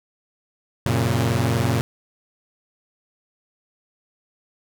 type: chord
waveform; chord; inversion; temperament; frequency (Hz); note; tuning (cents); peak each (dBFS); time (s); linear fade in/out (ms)
sawtooth; F# major; none; equal with one note detuned; 92.5 / 116.54 / 136.68; F#2 / A#2 / C#3; 0 / 0 / -24; -21 / -17 / -20; 0.86-1.81; 0
effects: none